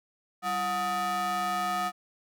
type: ring-modulated tone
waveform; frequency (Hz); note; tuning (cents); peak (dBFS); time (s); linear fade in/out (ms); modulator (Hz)
square; 266; C4; +29; -25; 0.42-1.92; 50; 991
effects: none